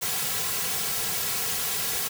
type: noise with comb filter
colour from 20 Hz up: white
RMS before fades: -28 dBFS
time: 0.01-2.09 s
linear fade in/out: 20 ms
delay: 3.3 ms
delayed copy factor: -0.95
effects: none